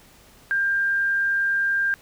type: tone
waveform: sine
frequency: 1595 Hz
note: G6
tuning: 30 cents sharp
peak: -19 dBFS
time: 0.51-1.94 s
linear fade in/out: 0 ms
effects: pink hiss -52 dBFS RMS until 2.01 s